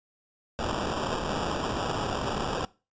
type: noise with sample-and-hold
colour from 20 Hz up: white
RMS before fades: -30 dBFS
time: 0.59-2.65 s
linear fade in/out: 0 ms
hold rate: 2100 Hz
effects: noise-tail reverb RT60 0.3 s tail -21 dB re dry + resampled to 16000 Hz